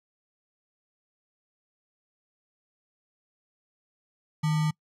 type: tone with sample-and-hold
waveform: sine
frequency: 155.56 Hz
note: D#3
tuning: in tune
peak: -22 dBFS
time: 4.43-4.71 s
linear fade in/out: 10 ms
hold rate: 1050 Hz
effects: noise-tail reverb RT60 0.1 s tail -25 dB re dry + low-pass 9000 Hz 12 dB/octave